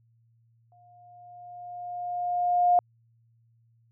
sine tone with exponential growth, 710 Hz, F5, 28 cents sharp, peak -16 dBFS, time 0.72-2.79 s, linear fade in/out 1 ms, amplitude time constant 450 ms, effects added 115 Hz sine -61 dBFS peak until 3.91 s

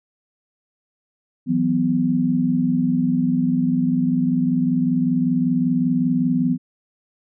sine chord, E suspended second, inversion none, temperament equal with one note detuned, 164.81 / 185 / 250.1 Hz, E3 / F#3 / B3, 0 / 0 / +22 cents, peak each -23 / -23 / -18 dBFS, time 1.46-6.58 s, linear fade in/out 50 ms, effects none

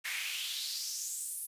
pink noise with high-pass filter sweep, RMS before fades -38 dBFS, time 0.04-1.47 s, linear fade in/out 20 ms, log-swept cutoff 1900 to 11000 Hz, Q 3.3, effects resampled to 32000 Hz

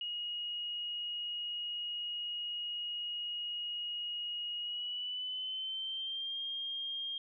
sine tone with pitch glide, 2884 to 3219 Hz, F#7 to G7, -45 to +45 cents, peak -36 dBFS, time 0.01-7.18 s, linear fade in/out 2 ms, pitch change +190 cents, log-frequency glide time 4.6-6.39 s, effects none

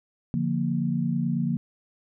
sine chord, Bb major, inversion first, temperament just, 145.68 / 174.81 / 233.1 Hz, D3 / F3 / Bb3, -14 / +2 / 0 cents, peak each -28 / -27 / -27 dBFS, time 0.34-1.57 s, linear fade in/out 0 ms, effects none

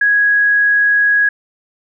sine tone, 1661.2 Hz, G#6, in tune, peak -9 dBFS, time 0.01-1.29 s, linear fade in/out 5 ms, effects none

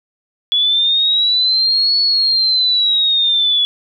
sine linear two-way sweep, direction up then down, 3392 to 4415 to 3392 Hz, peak -11 dBFS, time 0.52-3.65 s, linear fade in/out 0 ms, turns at 1.99 s, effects none

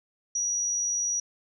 sine tone, 5800 Hz, F#8, 35 cents flat, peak -25 dBFS, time 0.35-1.2 s, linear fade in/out 5 ms, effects none

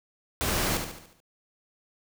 pink noise with echo, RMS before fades -28 dBFS, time 0.41-0.77 s, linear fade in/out 0 ms, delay 72 ms, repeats 6, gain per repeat -6 dB, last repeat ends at 1.202 s, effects none

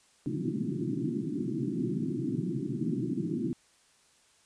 white band-pass noise, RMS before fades -32 dBFS, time 0.26-3.53 s, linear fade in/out 0 ms, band 120 to 360 Hz, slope 96 dB/octave, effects white hiss -64 dBFS RMS until 4.45 s + resampled to 22050 Hz

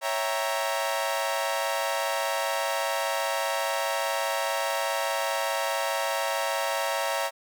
sawtooth chord, C# diminished seventh, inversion none, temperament equal, 554.4 / 659.3 / 784 / 932.3 Hz, C#5 / E5 / G5 / Bb5, 0 / 0 / 0 / 0 cents, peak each -27 / -27 / -31 / -27 dBFS, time 0.01-7.31 s, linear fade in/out 50 ms, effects none

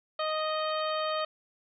harmonic tone, 622.3 Hz, D#5, in tune, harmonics 1 / 2 / 3 / 4 / 5 / 6 / 7, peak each -31 / -32 / -42 / -44 / -40 / -43 / -43 dBFS, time 0.19-1.25 s, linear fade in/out 5 ms, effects none

